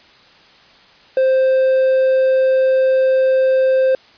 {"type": "tone", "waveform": "triangle", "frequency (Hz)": 524, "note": "C5", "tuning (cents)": 2, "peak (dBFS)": -9, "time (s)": [1.17, 3.95], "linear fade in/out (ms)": 2, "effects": ["white hiss -47 dBFS RMS until 4.17 s", "resampled to 11025 Hz"]}